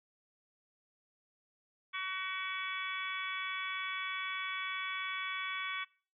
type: harmonic tone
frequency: 376.8 Hz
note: F#4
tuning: 32 cents sharp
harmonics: 3 / 4 / 5 / 6 / 7 / 8 / 9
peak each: -41 / -44 / -46 / -40 / -51 / -53 / -44 dBFS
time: 1.93-5.85 s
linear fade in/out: 20 ms
effects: noise-tail reverb RT60 0.4 s tail -21 dB re dry